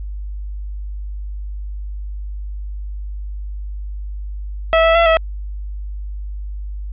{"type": "tone with pitch steps", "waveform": "sawtooth", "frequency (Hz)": [652, 656, 673, 649], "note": ["E5", "E5", "E5", "E5"], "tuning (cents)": [-19, -9, 36, -27], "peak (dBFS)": -6, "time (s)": [4.73, 5.17], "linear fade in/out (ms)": 0, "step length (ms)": 110, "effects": ["added 50 Hz sine -24 dBFS peak until 6.92 s", "resampled to 8000 Hz"]}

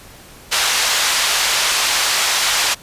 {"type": "band-pass noise", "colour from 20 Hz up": "white", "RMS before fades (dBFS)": -17, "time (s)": [0.51, 2.75], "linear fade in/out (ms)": 20, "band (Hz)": [740, 5900], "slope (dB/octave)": 12, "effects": ["pink hiss -41 dBFS RMS until 2.82 s", "resampled to 32000 Hz"]}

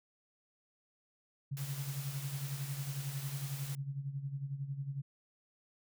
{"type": "tone with tremolo", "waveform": "sine", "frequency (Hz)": 138.59, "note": "C#3", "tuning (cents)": 0, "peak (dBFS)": -34, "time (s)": [1.51, 5.02], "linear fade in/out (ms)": 10, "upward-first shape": "sine", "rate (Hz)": 11, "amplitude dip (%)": 70}
{"type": "noise", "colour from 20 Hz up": "white", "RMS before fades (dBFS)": -47, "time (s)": [1.57, 3.75], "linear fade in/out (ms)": 0}
{"effects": []}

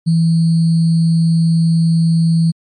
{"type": "tone with sample-and-hold", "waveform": "sine", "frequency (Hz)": 164.81, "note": "E3", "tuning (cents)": 0, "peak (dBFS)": -9, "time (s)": [0.06, 2.52], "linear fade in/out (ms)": 20, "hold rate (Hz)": 4410, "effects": ["MP3 48 kbps"]}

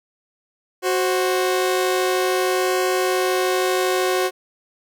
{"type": "tone pair together", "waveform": "sawtooth", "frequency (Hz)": [370, 528.5], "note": ["F#4", "C5"], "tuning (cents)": [0, 17], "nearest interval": "tritone", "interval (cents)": 617, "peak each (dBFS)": [-15, -20], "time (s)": [0.82, 4.31], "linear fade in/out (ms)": 50, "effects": []}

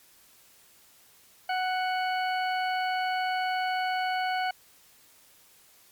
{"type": "harmonic tone", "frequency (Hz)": 741, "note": "F#5", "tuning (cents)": 2, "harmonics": [1, 2, 3, 4, 6], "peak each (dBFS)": [-27, -33, -37, -39, -43], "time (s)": [1.49, 4.51], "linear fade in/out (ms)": 5, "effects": ["white hiss -58 dBFS RMS until 5.91 s", "MP3 96 kbps"]}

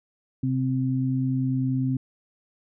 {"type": "tone pair together", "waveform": "sine", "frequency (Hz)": [130.81, 261], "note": ["C3", "C4"], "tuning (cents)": [0, -4], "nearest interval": "octave", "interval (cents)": 1196, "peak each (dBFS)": [-24, -25], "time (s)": [0.43, 1.97], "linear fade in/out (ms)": 5, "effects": []}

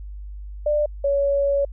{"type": "tone pair in turn", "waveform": "sine", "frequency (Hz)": [595, 561.5], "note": ["D5", "C#5"], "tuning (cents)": [22, 22], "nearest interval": "minor second", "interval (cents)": 100, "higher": "first", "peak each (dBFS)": -17, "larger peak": "neither", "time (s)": [[0.66, 0.86], [1.04, 1.65]], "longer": "second", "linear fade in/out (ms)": 5, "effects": ["added 50 Hz sine -32 dBFS peak until 1.72 s"]}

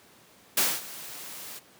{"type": "noise with ADSR envelope", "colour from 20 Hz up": "white", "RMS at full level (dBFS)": -22, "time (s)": [0.57, 1.6], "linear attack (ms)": 5, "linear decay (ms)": 230, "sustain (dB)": -19, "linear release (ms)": 27, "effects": ["pink hiss -56 dBFS RMS until 1.79 s", "high-pass 150 Hz 12 dB/octave"]}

